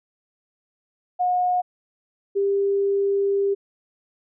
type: tone pair in turn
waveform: sine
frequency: 723 / 397.6 Hz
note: F#5 / G4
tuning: -40 / +25 cents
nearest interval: minor seventh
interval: 1035 cents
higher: first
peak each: -18 / -18 dBFS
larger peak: neither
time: 1.19-1.62 / 2.35-3.55 s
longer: second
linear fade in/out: 20 ms
effects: none